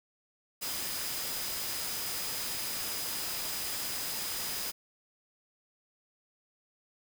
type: tone in noise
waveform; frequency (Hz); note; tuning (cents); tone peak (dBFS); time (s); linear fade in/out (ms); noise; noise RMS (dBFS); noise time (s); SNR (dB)
sine; 4978; D#8; 0; -42; 0.61-4.72; 20; white; -36; 0.61-4.72; -9
effects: none